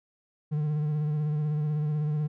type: tone with vibrato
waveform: triangle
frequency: 150.7 Hz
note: D3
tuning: 45 cents sharp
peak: -23 dBFS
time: 0.51-2.28 s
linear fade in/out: 20 ms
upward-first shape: sine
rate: 16 Hz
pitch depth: 36 cents each way
effects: none